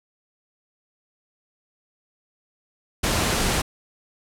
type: noise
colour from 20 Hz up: pink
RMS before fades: -22 dBFS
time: 3.03-3.62 s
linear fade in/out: 10 ms
effects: low-pass 11000 Hz 12 dB/octave